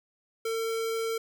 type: tone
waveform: square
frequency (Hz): 451.9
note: A4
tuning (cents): +46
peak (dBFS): -29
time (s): 0.45-1.18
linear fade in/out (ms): 5
effects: none